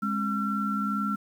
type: tone cluster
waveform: sine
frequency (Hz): 205.8 / 268 / 1355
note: G#3 / C4 / E6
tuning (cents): -16 / +42 / +47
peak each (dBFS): -28 / -35 / -29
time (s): 0.02-1.16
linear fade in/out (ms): 10
effects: 9-bit